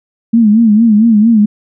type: tone with vibrato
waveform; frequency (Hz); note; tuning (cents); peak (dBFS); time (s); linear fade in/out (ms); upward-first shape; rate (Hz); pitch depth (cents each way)
sine; 220; A3; 0; -4; 0.33-1.46; 10; sine; 4.4; 110
effects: none